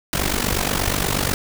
pink noise with amplitude modulation, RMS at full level -18 dBFS, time 0.13-1.34 s, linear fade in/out 0 ms, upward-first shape sine, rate 48.3 Hz, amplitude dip 80%, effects none

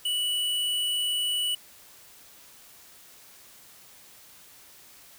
sine tone with hard clipping, 2951 Hz, F#7, 5 cents flat, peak -26 dBFS, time 0.05-1.55 s, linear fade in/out 5 ms, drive 16 dB, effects white hiss -52 dBFS RMS until 5.18 s

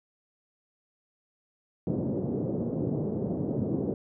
pink band-pass noise, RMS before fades -30 dBFS, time 1.87-3.94 s, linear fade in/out 2 ms, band 120 to 480 Hz, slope 24 dB/octave, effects none

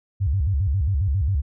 sine tone with vibrato, 82.41 Hz, E2, in tune, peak -18 dBFS, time 0.2-1.42 s, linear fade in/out 20 ms, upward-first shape square, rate 7.4 Hz, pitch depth 300 cents each way, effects none

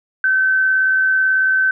sine tone with amplitude modulation, 1535 Hz, G6, 37 cents flat, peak -11 dBFS, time 0.24-1.71 s, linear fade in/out 2 ms, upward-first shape sine, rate 78.2 Hz, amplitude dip 25%, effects none

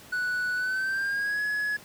triangle tone with pitch glide, 1480 to 1690.3 Hz, F#6 to G#6, 0 to +30 cents, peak -24 dBFS, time 0.12-1.77 s, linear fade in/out 10 ms, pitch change +230 cents, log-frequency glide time 0.55-1.43 s, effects pink hiss -49 dBFS RMS until 1.84 s + high-pass 100 Hz 12 dB/octave

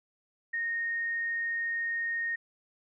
sine tone, 1853 Hz, A#6, 11 cents flat, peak -29 dBFS, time 0.53-2.36 s, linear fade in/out 10 ms, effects none

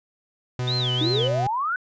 45% pulse tone, 125 Hz, B2, 21 cents sharp, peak -24 dBFS, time 0.59-1.47 s, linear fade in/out 2 ms
sine tone with vibrato, 3520 Hz, A7, in tune, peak -24 dBFS, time 0.67-1.28 s, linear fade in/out 10 ms, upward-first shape sine, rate 2.9 Hz, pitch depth 290 cents each way
sine exponential sweep, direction up, 298.7 to 1528 Hz, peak -22 dBFS, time 1.01-1.76 s, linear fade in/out 2 ms
effects resampled to 16000 Hz

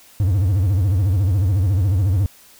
triangle tone with vibrato, 95.3 Hz, G2, 48 cents flat, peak -12 dBFS, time 0.2-2.26 s, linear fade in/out 0 ms, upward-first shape sine, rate 14 Hz, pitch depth 190 cents each way, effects white hiss -48 dBFS RMS until 2.59 s

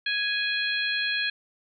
harmonic tone, 831 Hz, G#5, 1 cent sharp, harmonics 2 / 3 / 4 / 5, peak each -28 / -30 / -31 / -32 dBFS, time 0.06-1.3 s, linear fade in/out 5 ms, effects none

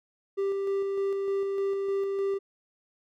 triangle tone with tremolo, 393.7 Hz, G4, 8 cents sharp, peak -23 dBFS, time 0.37-2.39 s, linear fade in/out 20 ms, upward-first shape square, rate 3.3 Hz, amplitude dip 25%, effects none

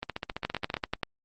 two click trains, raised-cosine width 0.3 ms, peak -12 / -16 dBFS, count 7 / 12, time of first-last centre 0.45-1.033 / 0.03-0.768 s, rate 10.3 / 14.9 Hz, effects Opus 32 kbps

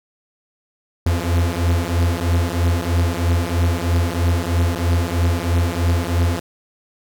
45% pulse beating tone pair, 84.2 / 87.3 Hz, E2 / F2, +37 / 0 cents, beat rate 3.1 Hz, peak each -19 dBFS, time 1.06-6.4 s, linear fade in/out 5 ms, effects none

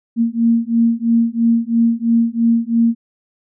sine beating tone pair, 229.8 / 232.8 Hz, A#3 / A#3, -25 / -2 cents, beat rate 3 Hz, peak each -15 dBFS, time 0.16-2.95 s, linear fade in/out 50 ms, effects none

